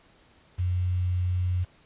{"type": "tone with quantisation", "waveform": "sine", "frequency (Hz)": 90.2, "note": "F#2", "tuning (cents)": -44, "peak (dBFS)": -23, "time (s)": [0.58, 1.65], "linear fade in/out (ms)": 20, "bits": 8, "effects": ["pink hiss -59 dBFS RMS until 1.85 s", "resampled to 8000 Hz"]}